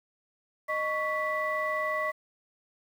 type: tone cluster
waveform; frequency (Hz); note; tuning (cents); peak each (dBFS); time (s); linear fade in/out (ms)
sine; 618 / 1118 / 1972; D#5 / C#6 / B6; -12 / +14 / -3; -31; 0.68-2.12; 20
effects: tanh soft clip ceiling -19 dBFS + 9-bit